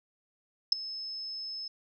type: tone with ADSR envelope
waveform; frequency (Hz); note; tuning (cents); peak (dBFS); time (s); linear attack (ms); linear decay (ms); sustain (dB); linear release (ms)
sine; 5210; E8; -21; -15; 0.72-1.68; 4; 8; -21; 5
effects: none